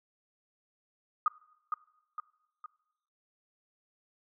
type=tone with echo; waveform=sine; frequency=1236 Hz; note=D#6; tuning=12 cents flat; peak=-22 dBFS; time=1.26-1.28 s; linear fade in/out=2 ms; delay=460 ms; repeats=3; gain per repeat=-6 dB; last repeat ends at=2.66 s; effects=noise-tail reverb RT60 0.9 s tail -22 dB re dry